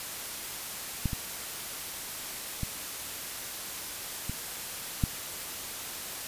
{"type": "clicks", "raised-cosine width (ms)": 5, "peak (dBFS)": [-15, -20, -19, -21, -12], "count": 5, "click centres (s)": [1.057, 1.132, 2.633, 4.296, 5.038], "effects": ["white hiss -38 dBFS RMS until 6.27 s", "resampled to 32000 Hz"]}